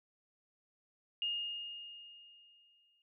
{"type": "tone with exponential decay", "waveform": "sine", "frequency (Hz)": 2841, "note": "F7", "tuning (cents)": 29, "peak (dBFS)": -32, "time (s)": [1.22, 3.02], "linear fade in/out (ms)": 1, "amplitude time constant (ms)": 390, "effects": ["noise-tail reverb RT60 0.1 s tail -26 dB re dry"]}